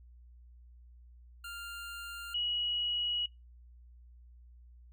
25% pulse / sine tone pair in turn, 1396.9 / 2912 Hz, F6 / F#7, 0 / -28 cents, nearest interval octave + minor second, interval 1272 cents, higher second, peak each -38 / -31 dBFS, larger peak second, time 1.44-2.34 / 2.34-3.26 s, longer second, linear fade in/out 5 ms, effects noise-tail reverb RT60 0.2 s tail -22 dB re dry + added 60 Hz sine -53 dBFS peak until 4.92 s

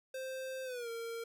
square tone with pitch glide, 523.3 to 460.9 Hz, C5 to A#4, 0 to -20 cents, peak -40 dBFS, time 0.14-1.24 s, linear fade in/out 5 ms, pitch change -220 cents, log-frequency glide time 0.64-0.89 s, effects none

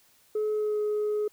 sine tone with pitch glide, 427 to 421.1 Hz, G#4 to G#4, +48 to +24 cents, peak -23 dBFS, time 0.35-1.28 s, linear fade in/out 5 ms, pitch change -24 cents, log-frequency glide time 0.52-0.8 s, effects tanh soft clip ceiling -23 dBFS + white hiss -62 dBFS RMS until 1.32 s

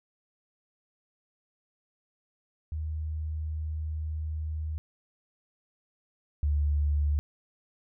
sine tone pair in turn, 77.78 / 73.37 Hz, D#2 / D2, 0 / -1 cents, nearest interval minor second, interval 101 cents, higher first, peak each -30 / -23 dBFS, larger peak second, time 2.72-4.78 / 6.43-7.19 s, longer first, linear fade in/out 0 ms, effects none

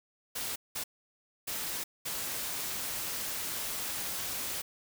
white noise bursts at uneven times, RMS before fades -36 dBFS, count 4, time 0.35-0.56 / 0.75-0.84 / 1.47-1.84 / 2.05-4.62 s, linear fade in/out 10 ms, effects none

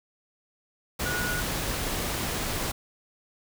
sine tone in noise, 1456 Hz, F#6, 28 cents flat, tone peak -30 dBFS, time 1.05-1.41 s, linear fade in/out 10 ms, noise pink, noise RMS -30 dBFS, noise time 0.99-2.72 s, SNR -3 dB, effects none

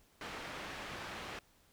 white low-pass noise, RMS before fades -45 dBFS, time 0.21-1.39 s, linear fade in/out 2 ms, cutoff 2300 Hz, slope 12 dB/octave, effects pink hiss -68 dBFS RMS until 1.72 s

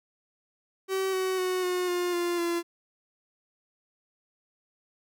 45% pulse tone with pitch steps, 382.4 / 375.4 / 368.5 / 361.8 / 355.1 / 348.6 / 342.3 Hz, G4 / F#4 / F#4 / F#4 / F4 / F4 / F4, -43 / +25 / -7 / -39 / +29 / -3 / -35 cents, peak -26 dBFS, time 0.88-2.63 s, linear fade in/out 50 ms, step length 250 ms, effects none

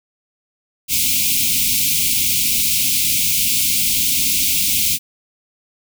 white band-stop noise, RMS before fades -17 dBFS, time 0.88-4.99 s, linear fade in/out 50 ms, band 290 to 2200 Hz, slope 96 dB/octave, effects none

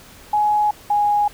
sine tone pair in turn, 839 / 827 Hz, G#5 / G#5, +17 / -8 cents, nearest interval unison, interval 25 cents, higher first, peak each -14 / -14 dBFS, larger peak neither, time 0.33-0.71 / 0.9-1.28 s, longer neither, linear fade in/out 5 ms, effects pink hiss -44 dBFS RMS until 1.33 s

